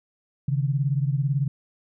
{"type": "beating tone pair", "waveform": "sine", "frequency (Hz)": [135.4, 153.4], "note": ["C#3", "D#3"], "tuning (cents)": [-40, -24], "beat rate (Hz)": 18, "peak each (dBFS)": [-22, -26], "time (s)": [0.48, 1.48], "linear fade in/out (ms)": 5, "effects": []}